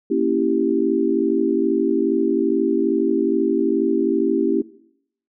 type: chord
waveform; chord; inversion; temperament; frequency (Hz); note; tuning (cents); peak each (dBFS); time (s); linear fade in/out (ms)
sine; A# diminished seventh; none; equal; 233.1 / 277.2 / 329.6 / 392; A#3 / C#4 / E4 / G4; 0 / 0 / 0 / 0; -24 / -22 / -21 / -21; 0.1-4.62; 10
effects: noise-tail reverb RT60 0.7 s tail -19 dB re dry